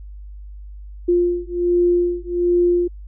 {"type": "beating tone pair", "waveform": "sine", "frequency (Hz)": [350, 351.3], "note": ["F4", "F4"], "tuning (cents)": [4, 10], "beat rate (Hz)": 1.3, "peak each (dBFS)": -18, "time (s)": [1.08, 2.88], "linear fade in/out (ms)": 10, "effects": ["added 50 Hz sine -33 dBFS peak until 3.07 s"]}